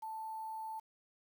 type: tone with quantisation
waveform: sine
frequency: 882 Hz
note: A5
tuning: 4 cents sharp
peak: -40 dBFS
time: 0.02-0.8 s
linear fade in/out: 10 ms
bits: 10
effects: none